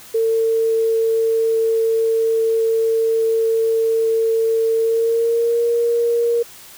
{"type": "tone with pitch glide", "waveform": "sine", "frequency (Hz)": [450.6, 469.7], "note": ["A4", "A#4"], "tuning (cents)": [41, 13], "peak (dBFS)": -14, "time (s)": [0.14, 6.43], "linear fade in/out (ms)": 10, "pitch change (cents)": 72, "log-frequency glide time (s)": [4.76, 5.62], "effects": ["white hiss -41 dBFS RMS until 6.77 s"]}